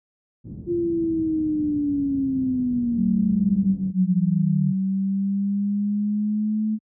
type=low-pass noise; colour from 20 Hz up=white; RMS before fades=-36 dBFS; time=0.44-3.92 s; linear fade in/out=20 ms; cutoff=240 Hz; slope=24 dB/octave
type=linear sweep; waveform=sine; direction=down; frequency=349.2 to 144.8 Hz; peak=-20 dBFS; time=0.66-4.74 s; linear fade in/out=50 ms
type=tone with pitch glide; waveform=sine; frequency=189.2 to 216.1 Hz; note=F#3 to A3; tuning=+39 to -31 cents; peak=-20 dBFS; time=2.96-6.79 s; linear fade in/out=50 ms; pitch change=+230 cents; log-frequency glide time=4.67-6.67 s
effects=high-pass 60 Hz 12 dB/octave